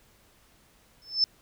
sine tone with exponential growth, 5270 Hz, E8, 1 cent flat, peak -16 dBFS, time 1.02-1.24 s, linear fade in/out 1 ms, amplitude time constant 47 ms, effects pink hiss -61 dBFS RMS until 1.41 s

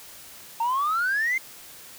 sine exponential sweep, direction up, 899 to 2128 Hz, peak -20 dBFS, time 0.6-1.38 s, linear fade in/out 5 ms, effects tanh soft clip ceiling -19 dBFS + white hiss -45 dBFS RMS until 1.98 s

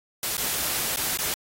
white noise with dropouts, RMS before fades -27 dBFS, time 0.23-1.34 s, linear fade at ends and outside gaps 1 ms, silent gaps 0.369-0.379 / 0.961-0.971 / 1.173-1.188 s, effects AAC 48 kbps

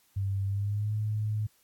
sine tone with pitch glide, 98.1 to 106.98 Hz, G2 to A2, +2 to -48 cents, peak -27 dBFS, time 0.16-1.47 s, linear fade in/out 10 ms, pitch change +150 cents, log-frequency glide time 0.46-0.94 s, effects white hiss -66 dBFS RMS until 1.63 s + AAC 64 kbps

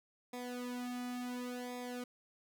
sawtooth tone with flanger, 246.9 Hz, B3, in tune, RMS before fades -42 dBFS, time 0.33-2.04 s, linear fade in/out 5 ms, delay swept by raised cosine 0.68 to 2.18 ms, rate 0.7 Hz, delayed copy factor -0.9, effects none

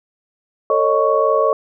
sine tone cluster, 447.7 / 548 / 613 / 1113 Hz, A4 / C#5 / D#5 / C#6, +30 / -20 / -26 / +7 cents, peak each -18 dBFS, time 0.7-1.53 s, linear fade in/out 2 ms, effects none

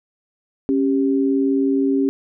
sine tone pair together, 274.2 / 393.4 Hz, C#4 / G4, -19 / +6 cents, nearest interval tritone, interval 625 cents, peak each -16 / -21 dBFS, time 0.69-2.09 s, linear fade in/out 0 ms, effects none

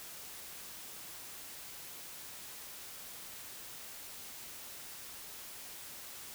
silence, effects white hiss -48 dBFS RMS until 6.34 s

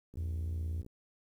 click train, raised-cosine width 3 ms, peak -38 dBFS, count 44, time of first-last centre 0.14-0.864 s, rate 59.4 Hz
sine tone with vibrato, 81.8 Hz, E2, 13 cents flat, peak -33 dBFS, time 0.17-0.82 s, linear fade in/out 10 ms, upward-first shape square, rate 3.6 Hz, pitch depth 13 cents each way
effects 11-bit

